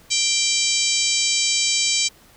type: harmonic tone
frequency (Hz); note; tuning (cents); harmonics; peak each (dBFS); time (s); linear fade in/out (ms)
784; G5; 0; 3 / 4 / 5 / 6 / 7 / 8 / 9 / 10; -26 / -26 / -26 / -26 / -26 / -26 / -26 / -26; 0.1-2.09; 20
effects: pink hiss -51 dBFS RMS until 2.36 s